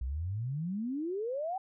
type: exponential sweep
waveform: sine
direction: up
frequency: 59.1 to 784 Hz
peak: -32 dBFS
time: 0.01-1.58 s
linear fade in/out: 5 ms
effects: none